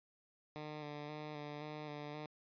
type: tone with vibrato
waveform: 10% pulse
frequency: 149.6 Hz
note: D3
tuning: 32 cents sharp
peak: -36 dBFS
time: 0.56-2.26 s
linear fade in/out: 0 ms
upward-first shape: square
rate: 1.9 Hz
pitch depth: 22 cents each way
effects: resampled to 11025 Hz